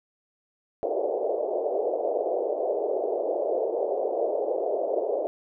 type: band-pass noise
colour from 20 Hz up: pink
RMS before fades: -27 dBFS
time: 0.83-5.27 s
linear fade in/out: 0 ms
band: 390 to 680 Hz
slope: 48 dB/octave
effects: none